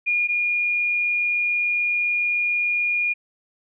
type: tone pair in turn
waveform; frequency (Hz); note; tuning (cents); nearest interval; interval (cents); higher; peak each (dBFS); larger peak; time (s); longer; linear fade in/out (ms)
sine; 2429 / 2429; D#7 / D#7; -42 / -42; unison; 0; neither; -18 / -19; first; 0.06-0.28 / 0.28-3.14; second; 20
effects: none

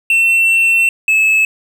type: tone pair in turn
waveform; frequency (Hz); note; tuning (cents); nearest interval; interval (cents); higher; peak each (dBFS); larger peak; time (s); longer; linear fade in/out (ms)
triangle; 2699 / 2599; E7 / E7; +40 / -25; minor second; 65; first; -7; neither; 0.1-0.89 / 1.08-1.45; first; 2
effects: none

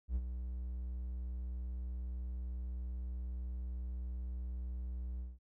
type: tone with ADSR envelope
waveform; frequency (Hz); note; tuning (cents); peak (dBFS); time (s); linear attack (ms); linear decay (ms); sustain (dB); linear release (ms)
triangle; 61.6; B1; -4; -28; 0.08-5.39; 77; 45; -8; 190
effects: none

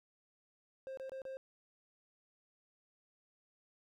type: tone with dropouts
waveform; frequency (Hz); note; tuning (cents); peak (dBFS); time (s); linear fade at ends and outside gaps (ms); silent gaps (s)
triangle; 530; C5; +22; -40; 0.87-1.37; 0; 0.973-0.998 / 1.095-1.119 / 1.218-1.252
effects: none

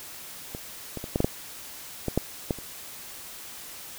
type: clicks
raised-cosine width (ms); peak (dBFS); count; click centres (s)
2; -21 / -20 / -21 / -10 / -9 / -8 / -13 / -8 / -11 / -27; 10; 0.549 / 0.973 / 1.041 / 1.159 / 1.204 / 1.245 / 2.083 / 2.176 / 2.508 / 2.587
effects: white hiss -42 dBFS RMS until 3.98 s

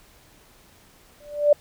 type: tone with exponential growth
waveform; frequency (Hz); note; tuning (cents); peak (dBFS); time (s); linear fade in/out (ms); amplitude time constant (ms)
sine; 587.3; D5; 0; -9; 1.2-1.53; 5; 70
effects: pink hiss -54 dBFS RMS until 1.6 s

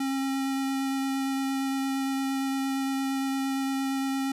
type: tone with vibrato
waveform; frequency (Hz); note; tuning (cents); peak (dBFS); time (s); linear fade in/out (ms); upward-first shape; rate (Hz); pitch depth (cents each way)
square; 270; C#4; -45; -27; 0-4.32; 5; sine; 8.7; 9
effects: resampled to 32000 Hz

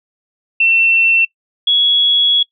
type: tone pair in turn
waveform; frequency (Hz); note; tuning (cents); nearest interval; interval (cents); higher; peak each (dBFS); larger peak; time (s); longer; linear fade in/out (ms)
sine; 2696 / 3352; E7 / G#7; +38 / +15; major third; 377; second; -9; neither; 0.6-1.25 / 1.67-2.43; second; 5
effects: noise-tail reverb RT60 0.1 s tail -22 dB re dry

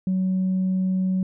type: tone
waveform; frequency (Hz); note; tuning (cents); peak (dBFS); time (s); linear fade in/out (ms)
sine; 186.9; F#3; +18; -18; 0.07-1.23; 2
effects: tanh soft clip ceiling -17 dBFS

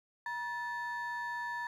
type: ring-modulated tone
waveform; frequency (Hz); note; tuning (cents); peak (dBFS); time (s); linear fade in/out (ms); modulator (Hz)
triangle; 1352; E6; +43; -30; 0.26-1.67; 2; 398
effects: tanh soft clip ceiling -27 dBFS + 12-bit

